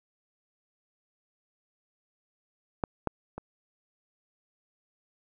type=clicks; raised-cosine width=1 ms; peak=-13 / -13 / -23 dBFS; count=3; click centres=2.838 / 3.073 / 3.38 s; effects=none